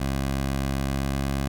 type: tone with pitch glide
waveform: 15% pulse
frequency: 67.8 to 68.51 Hz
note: C#2 to C#2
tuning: -38 to -20 cents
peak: -18 dBFS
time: 0-1.48 s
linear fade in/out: 5 ms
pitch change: +18 cents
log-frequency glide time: 0.81-1.34 s
effects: none